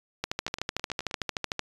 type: two click trains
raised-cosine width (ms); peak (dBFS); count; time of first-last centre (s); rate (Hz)
0.2; -20 / -11; 8 / 19; 0.48-1.217 / 0.24-1.593; 9.5 / 13.3
effects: resampled to 24000 Hz